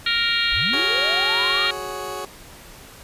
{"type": "harmonic tone", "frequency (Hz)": 466.2, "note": "A#4", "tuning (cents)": 0, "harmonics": [3, 4, 5, 6, 7, 8, 9], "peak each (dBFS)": [-26, -26, -26, -26, -26, -26, -26], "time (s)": [0.06, 1.71], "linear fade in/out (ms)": 5}
{"type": "linear sweep", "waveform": "sine", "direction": "up", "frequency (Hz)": [32.7, 1250], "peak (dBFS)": -28, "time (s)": [0.52, 1.66], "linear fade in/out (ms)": 0}
{"type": "chord", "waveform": "20% pulse", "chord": "F# suspended second", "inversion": "none", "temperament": "just", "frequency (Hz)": [370, 416.2, 555], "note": ["F#4", "G#4", "C#5"], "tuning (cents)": [0, 4, 2], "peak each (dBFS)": -28, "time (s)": [0.73, 2.25], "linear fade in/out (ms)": 2}
{"effects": ["pink hiss -43 dBFS RMS until 3.03 s", "resampled to 32000 Hz"]}